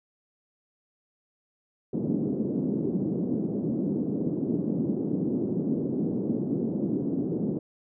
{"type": "band-pass noise", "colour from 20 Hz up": "pink", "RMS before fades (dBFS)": -28, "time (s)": [1.93, 7.59], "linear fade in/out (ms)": 5, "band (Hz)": [180, 360], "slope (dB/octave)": 24, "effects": []}